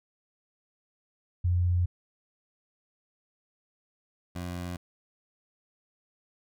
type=tone pair in turn; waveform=sine / 20% pulse; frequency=88.5 / 88.5 Hz; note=F2 / F2; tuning=+23 / +23 cents; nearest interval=unison; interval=0 cents; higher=neither; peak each=-22 / -29 dBFS; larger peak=first; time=1.44-1.86 / 4.35-4.77 s; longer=neither; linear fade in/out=10 ms; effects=none